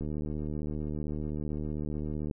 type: click train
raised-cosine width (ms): 3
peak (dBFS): -23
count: 175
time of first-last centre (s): 0.01-2.312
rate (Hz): 75.6
effects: none